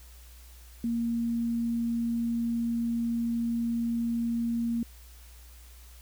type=tone; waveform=sine; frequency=233.1 Hz; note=A#3; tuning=in tune; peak=-26 dBFS; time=0.84-4.83 s; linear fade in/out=2 ms; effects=added 60 Hz sine -48 dBFS peak until 6.01 s + white hiss -56 dBFS RMS until 6.01 s